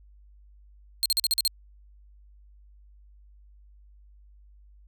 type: tone bursts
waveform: sawtooth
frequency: 4216 Hz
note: C8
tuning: 12 cents sharp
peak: -18 dBFS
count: 7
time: 1.03-1.477 s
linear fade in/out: 0 ms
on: 27 ms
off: 43 ms
effects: added 50 Hz sine -51 dBFS peak until 4.87 s